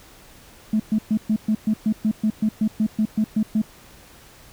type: tone bursts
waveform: sine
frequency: 216.2 Hz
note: A3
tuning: 30 cents flat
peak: -15 dBFS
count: 16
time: 0.73-3.618 s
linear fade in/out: 5 ms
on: 68 ms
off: 120 ms
effects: tanh soft clip ceiling -12 dBFS + pink hiss -48 dBFS RMS until 4.52 s